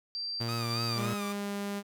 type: tone with tremolo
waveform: sine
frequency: 4699 Hz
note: D8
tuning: in tune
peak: -33 dBFS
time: 0.15-0.98 s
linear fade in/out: 0 ms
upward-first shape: square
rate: 1.8 Hz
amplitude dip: 45%
type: tone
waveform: sawtooth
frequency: 116.54 Hz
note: A#2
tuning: in tune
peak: -28 dBFS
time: 0.4-1.14 s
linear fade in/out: 10 ms
type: tone with vibrato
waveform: sawtooth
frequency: 1225 Hz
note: D#6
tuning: 27 cents flat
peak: -34 dBFS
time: 0.48-1.33 s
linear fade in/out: 10 ms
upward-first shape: sine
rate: 3.5 Hz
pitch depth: 77 cents each way
type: tone with pitch glide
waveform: sawtooth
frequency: 203.5 to 201.7 Hz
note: G#3 to G3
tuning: -35 to +50 cents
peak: -29 dBFS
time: 0.95-1.83 s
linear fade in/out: 50 ms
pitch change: -15 cents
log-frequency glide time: 1.23-1.53 s
effects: none